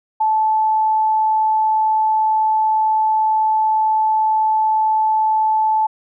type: tone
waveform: sine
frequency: 871 Hz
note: A5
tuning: 18 cents flat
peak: -13 dBFS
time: 0.2-5.87 s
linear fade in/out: 10 ms
effects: none